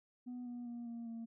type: tone with pitch steps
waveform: sine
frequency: 246.9 / 242.4 / 237.9 / 233.6 / 229.3 Hz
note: B3 / B3 / A#3 / A#3 / A#3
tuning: 0 / -32 / +35 / +4 / -28 cents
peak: -40 dBFS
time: 0.26-1.26 s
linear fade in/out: 20 ms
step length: 200 ms
effects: tanh soft clip ceiling -41 dBFS